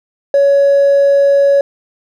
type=tone with hard clipping; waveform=triangle; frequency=560 Hz; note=C#5; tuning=18 cents sharp; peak=-6 dBFS; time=0.34-1.61 s; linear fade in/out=2 ms; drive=2 dB; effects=none